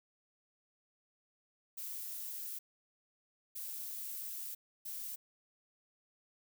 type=noise bursts at uneven times; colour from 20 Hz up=violet; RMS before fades=-43 dBFS; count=3; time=1.77-2.59 / 3.55-4.55 / 4.85-5.16 s; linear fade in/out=10 ms; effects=none